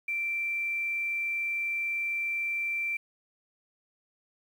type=tone with quantisation; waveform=sine; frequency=2349 Hz; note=D7; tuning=in tune; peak=-28 dBFS; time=0.08-2.97 s; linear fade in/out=5 ms; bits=9; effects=none